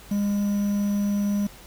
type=tone with quantisation; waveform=triangle; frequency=203.4 Hz; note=G#3; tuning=36 cents flat; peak=-19 dBFS; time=0.11-1.47 s; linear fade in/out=5 ms; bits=7; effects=added 50 Hz sine -49 dBFS peak until 1.66 s + pink hiss -47 dBFS RMS until 1.66 s